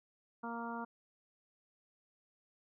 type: harmonic tone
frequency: 233.1 Hz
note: A#3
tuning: in tune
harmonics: 1 / 2 / 3 / 4 / 5 / 6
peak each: -43 / -49 / -48 / -44 / -48 / -48 dBFS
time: 0.43-0.85 s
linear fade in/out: 10 ms
effects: none